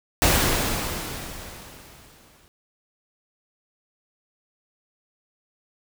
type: noise with exponential decay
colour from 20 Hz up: pink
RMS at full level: -17 dBFS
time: 0.22-2.48 s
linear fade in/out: 0 ms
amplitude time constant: 490 ms
effects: none